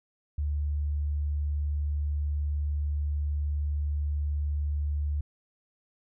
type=tone; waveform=sine; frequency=73.42 Hz; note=D2; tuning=in tune; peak=-26 dBFS; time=0.38-5.21 s; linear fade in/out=5 ms; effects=none